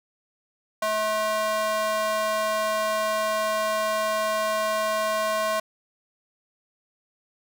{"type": "tone with high-pass filter", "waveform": "square", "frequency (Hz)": 215.3, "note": "A3", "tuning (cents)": -37, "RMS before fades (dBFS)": -25, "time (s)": [0.82, 5.6], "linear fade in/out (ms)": 5, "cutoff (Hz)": 810, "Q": 5.6, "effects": []}